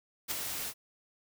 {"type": "noise with ADSR envelope", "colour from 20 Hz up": "white", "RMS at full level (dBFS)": -31, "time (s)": [0.28, 0.74], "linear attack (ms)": 33, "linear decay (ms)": 7, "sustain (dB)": -6, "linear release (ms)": 64, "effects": []}